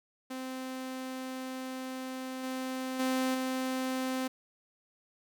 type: tone with level steps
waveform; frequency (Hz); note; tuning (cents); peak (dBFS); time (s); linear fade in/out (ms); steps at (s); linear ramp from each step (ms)
sawtooth; 259.5; C4; -14; -33 / -30 / -24 / -27; 0.3-4.28; 10; 2.43 / 2.99 / 3.34; 10
effects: none